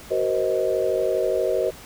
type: chord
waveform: sine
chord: C half-diminished seventh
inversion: second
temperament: just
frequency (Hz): 376.7 / 470.9 / 523.3 / 627.9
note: Gb4 / Bb4 / C5 / Eb5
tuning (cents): +31 / +18 / 0 / +16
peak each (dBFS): -25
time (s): 0.1-1.71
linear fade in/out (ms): 20
effects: pink hiss -43 dBFS RMS until 1.85 s